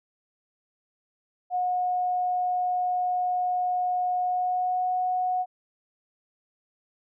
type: tone with pitch glide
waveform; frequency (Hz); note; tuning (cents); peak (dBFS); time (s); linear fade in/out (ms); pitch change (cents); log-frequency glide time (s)
sine; 725 to 733; F#5 to F#5; -35 to -16; -23; 1.5-5.46; 50; +19; 4.18-4.89
effects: none